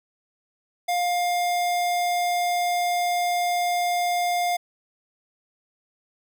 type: tone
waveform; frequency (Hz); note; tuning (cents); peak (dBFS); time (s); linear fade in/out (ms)
square; 706; F5; +19; -22; 0.88-4.57; 10
effects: none